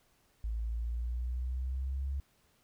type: exponential sweep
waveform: sine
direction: up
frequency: 54.6 to 69.3 Hz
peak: -32 dBFS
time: 0.44-2.2 s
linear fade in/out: 0 ms
effects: pink hiss -70 dBFS RMS until 2.63 s